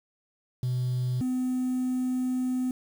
triangle tone pair in turn, 125.6 / 253.9 Hz, B2 / B3, +30 / +48 cents, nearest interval octave, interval 1218 cents, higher second, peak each -22 dBFS, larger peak neither, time 0.63-1.21 / 1.21-2.71 s, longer second, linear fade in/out 2 ms, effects tanh soft clip ceiling -21 dBFS + 8-bit

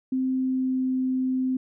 sine tone with pitch glide, 260.1 to 258.5 Hz, C4 to C4, -10 to -21 cents, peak -22 dBFS, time 0.12-1.57 s, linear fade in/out 5 ms, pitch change -11 cents, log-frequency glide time 0.34-0.95 s, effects none

